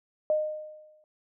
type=tone with exponential decay; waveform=sine; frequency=614 Hz; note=D#5; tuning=23 cents flat; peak=-20 dBFS; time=0.3-1.04 s; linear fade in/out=1 ms; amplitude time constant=160 ms; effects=none